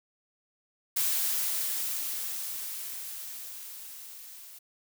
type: noise with level ramp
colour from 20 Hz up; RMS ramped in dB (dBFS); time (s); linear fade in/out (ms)
blue; -27 to -48; 0.96-4.59; 10
effects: none